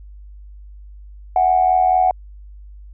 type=tone with amplitude modulation; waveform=sine; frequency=740 Hz; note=F#5; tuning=in tune; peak=-8 dBFS; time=1.36-2.11 s; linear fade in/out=2 ms; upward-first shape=sine; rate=84.4 Hz; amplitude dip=70%; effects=tanh soft clip ceiling -4 dBFS + added 50 Hz sine -36 dBFS peak until 2.93 s